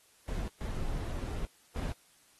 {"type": "noise bursts at uneven times", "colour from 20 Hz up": "brown", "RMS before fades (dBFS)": -35, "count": 3, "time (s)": [[0.28, 0.48], [0.61, 1.45], [1.76, 1.92]], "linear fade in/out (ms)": 0, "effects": ["white hiss -64 dBFS RMS until 2.39 s", "AAC 32 kbps"]}